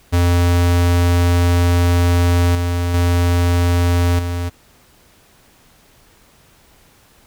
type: tone with level steps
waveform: square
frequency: 87.31 Hz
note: F2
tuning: in tune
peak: -12 / -17 / -13 / -20 dBFS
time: 0.12-4.5 s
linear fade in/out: 20 ms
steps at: 2.55 / 2.94 / 4.19 s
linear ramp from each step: 2 ms
effects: pink hiss -51 dBFS RMS until 7.26 s